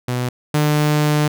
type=tone pair in turn; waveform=sawtooth; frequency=124.2 / 150.02 Hz; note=B2 / D3; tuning=+10 / +37 cents; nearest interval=minor third; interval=327 cents; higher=second; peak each=-15 / -10 dBFS; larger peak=second; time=0.08-0.29 / 0.54-1.28 s; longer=second; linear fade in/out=5 ms; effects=none